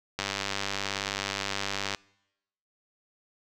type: click train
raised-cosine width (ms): 0.2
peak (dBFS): -12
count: 175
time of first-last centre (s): 0.19-1.948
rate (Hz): 99
effects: noise-tail reverb RT60 0.9 s tail -26 dB re dry